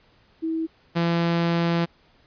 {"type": "tone pair in turn", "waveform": ["sine", "sawtooth"], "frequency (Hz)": [323.6, 169.35], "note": ["E4", "E3"], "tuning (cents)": [-32, 47], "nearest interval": "major seventh", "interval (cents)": 1121, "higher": "first", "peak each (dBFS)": [-23, -16], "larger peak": "second", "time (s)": [[0.42, 0.67], [0.95, 1.86]], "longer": "second", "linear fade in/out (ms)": 20, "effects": ["pink hiss -59 dBFS RMS until 2.26 s", "resampled to 11025 Hz"]}